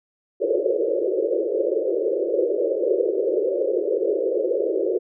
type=band-pass noise; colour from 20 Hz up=white; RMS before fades=-22 dBFS; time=0.4-4.99 s; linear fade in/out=20 ms; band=340 to 560 Hz; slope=96 dB/octave; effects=none